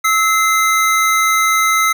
square tone pair together, 1300 / 2072 Hz, E6 / C7, -24 / -17 cents, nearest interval minor sixth, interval 807 cents, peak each -14 / -16 dBFS, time 0.04-1.93 s, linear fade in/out 10 ms, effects none

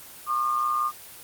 sine tone pair together, 1084 / 1208.8 Hz, C#6 / D6, -39 / +50 cents, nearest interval major second, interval 189 cents, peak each -29 / -23 dBFS, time 0.26-0.92 s, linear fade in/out 50 ms, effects white hiss -44 dBFS RMS until 1.23 s + Opus 24 kbps

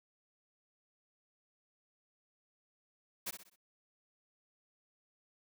white noise with echo, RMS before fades -39 dBFS, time 3.26-3.31 s, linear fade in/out 10 ms, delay 63 ms, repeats 4, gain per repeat -8 dB, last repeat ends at 3.562 s, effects none

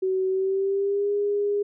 sine tone with pitch glide, 376.9 to 408.6 Hz, F#4 to G#4, +32 to -28 cents, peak -21 dBFS, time 0.02-1.63 s, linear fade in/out 10 ms, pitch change +140 cents, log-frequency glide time 0.28-1.12 s, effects none

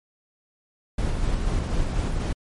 brown noise with tremolo, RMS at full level -23 dBFS, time 0.98-2.33 s, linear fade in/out 5 ms, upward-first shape square, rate 4.1 Hz, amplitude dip 25%, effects MP3 48 kbps

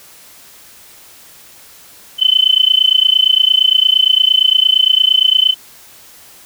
sine tone with amplitude modulation, 3046 Hz, F#7, 50 cents sharp, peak -4 dBFS, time 2.18-5.55 s, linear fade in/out 50 ms, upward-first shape sine, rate 28.7 Hz, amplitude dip 95%, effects white hiss -41 dBFS RMS until 6.45 s

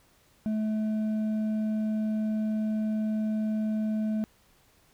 sine tone with hard clipping, 216.1 Hz, A3, 31 cents flat, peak -27 dBFS, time 0.46-4.24 s, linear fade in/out 0 ms, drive 4 dB, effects pink hiss -63 dBFS RMS until 4.93 s

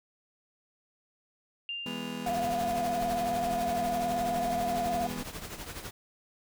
sine tone with exponential decay, 2795 Hz, F7, 1 cent sharp, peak -32 dBFS, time 1.69-3.03 s, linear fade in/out 1 ms, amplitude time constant 290 ms
35% pulse chord, E major, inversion none, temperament just, 164.81 / 206 / 247.2 Hz, E3 / G#3 / B3, 0 / -14 / +2 cents, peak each -42 / -38 / -36 dBFS, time 1.86-5.23 s, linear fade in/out 2 ms
pink noise with tremolo, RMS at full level -38 dBFS, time 2.26-5.91 s, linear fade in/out 5 ms, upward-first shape triangle, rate 12 Hz, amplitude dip 70%
sine tone with vibrato, 698.5 Hz, F5, in tune, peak -28 dBFS, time 2.26-5.07 s, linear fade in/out 5 ms, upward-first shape sine, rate 19 Hz, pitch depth 51 cents each way
effects none

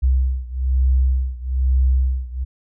sine beating tone pair, 64.2 / 65.3 Hz, C2 / C2, -32 / -3 cents, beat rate 1.1 Hz, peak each -17 / -19 dBFS, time 0.02-2.45 s, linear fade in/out 20 ms, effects none

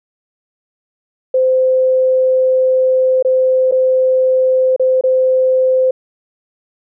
sine tone with dropouts, 517 Hz, C5, 21 cents flat, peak -9 dBFS, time 1.34-5.91 s, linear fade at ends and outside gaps 5 ms, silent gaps 3.226-3.248 / 3.713-3.721 / 4.763-4.796 / 5.011-5.037 s, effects none

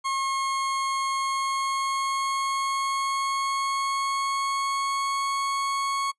40% pulse tone with pitch glide, 1082 to 1102.2 Hz, C#6 to C#6, -42 to -10 cents, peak -24 dBFS, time 0.04-6.12 s, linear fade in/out 20 ms, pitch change +32 cents, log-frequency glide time 1.14-5.28 s, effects noise-tail reverb RT60 0.1 s tail -25 dB re dry + resampled to 22050 Hz

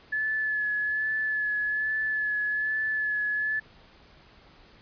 sine tone with vibrato, 1720 Hz, A6, 40 cents flat, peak -25 dBFS, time 0.12-3.6 s, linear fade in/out 10 ms, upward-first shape sine, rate 1.2 Hz, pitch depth 23 cents each way, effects pink hiss -55 dBFS RMS until 4.81 s + resampled to 11025 Hz

